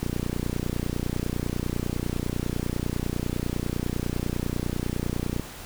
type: click train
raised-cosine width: 3 ms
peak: -14 dBFS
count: 162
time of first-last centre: 0.03-5.397 s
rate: 30 Hz
effects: pink hiss -41 dBFS RMS until 5.65 s